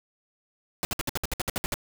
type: noise bursts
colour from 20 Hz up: pink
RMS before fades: -28 dBFS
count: 12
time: 0.83-1.741 s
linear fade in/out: 0 ms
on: 20 ms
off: 61 ms
effects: none